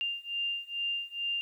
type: beating tone pair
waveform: sine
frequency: 2794 / 2796.3 Hz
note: F7 / F7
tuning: 0 / +2 cents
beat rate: 2.3 Hz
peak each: -35 / -34 dBFS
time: 0.01-1.41 s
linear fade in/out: 0 ms
effects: 11-bit